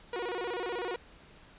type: tone with vibrato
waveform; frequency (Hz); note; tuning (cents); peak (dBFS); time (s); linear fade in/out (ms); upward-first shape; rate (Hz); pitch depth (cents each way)
sawtooth; 417.8; G#4; +10; -29; 0.13-0.96; 2; square; 16; 240
effects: pink hiss -56 dBFS RMS until 1.58 s + resampled to 8000 Hz